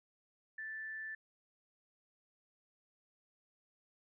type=tone with amplitude modulation; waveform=sine; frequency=1760 Hz; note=A6; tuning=in tune; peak=-40 dBFS; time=0.58-1.15 s; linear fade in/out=5 ms; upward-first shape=sine; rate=181 Hz; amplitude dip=25%; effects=none